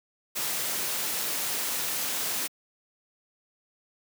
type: noise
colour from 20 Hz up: white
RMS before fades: -30 dBFS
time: 0.35-2.48 s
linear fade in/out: 20 ms
effects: high-pass 150 Hz 12 dB/octave